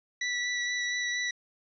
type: tone with vibrato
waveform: sawtooth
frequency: 1959 Hz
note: B6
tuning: 15 cents flat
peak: -25 dBFS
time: 0.21-1.31 s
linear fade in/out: 5 ms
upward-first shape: sine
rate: 4.3 Hz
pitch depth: 10 cents each way
effects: resampled to 16000 Hz + 11-bit